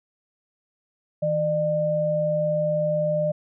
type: tone pair together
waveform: sine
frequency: 159.45 / 602 Hz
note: D#3 / D5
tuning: +43 / +43 cents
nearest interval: octave + major seventh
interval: 2300 cents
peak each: -27 / -21 dBFS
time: 1.22-3.32 s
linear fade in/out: 10 ms
effects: none